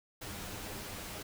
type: noise with comb filter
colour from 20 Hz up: pink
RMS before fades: -43 dBFS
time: 0.21-1.23 s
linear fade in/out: 10 ms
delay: 9.8 ms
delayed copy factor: +0.55
effects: none